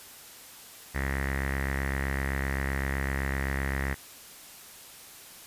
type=tone with low-pass filter; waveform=sawtooth; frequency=67.8 Hz; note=C#2; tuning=38 cents flat; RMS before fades=-30 dBFS; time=0.94-3.95 s; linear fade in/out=20 ms; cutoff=1900 Hz; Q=8.5; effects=white hiss -48 dBFS RMS until 5.46 s + resampled to 32000 Hz